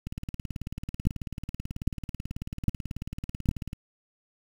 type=two click trains; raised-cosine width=5 ms; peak=-10 / -22 dBFS; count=4 / 68; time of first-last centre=1.07-3.489 / 0.07-3.731 s; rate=1.24 / 18.3 Hz; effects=7-bit